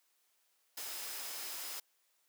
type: tone in noise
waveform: sine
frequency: 5080 Hz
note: D#8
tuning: 35 cents sharp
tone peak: -52 dBFS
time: 0.77-1.8 s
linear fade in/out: 5 ms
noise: white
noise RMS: -43 dBFS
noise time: 0.77-1.8 s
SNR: -12 dB
effects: white hiss -75 dBFS RMS until 2.28 s + high-pass 400 Hz 12 dB/octave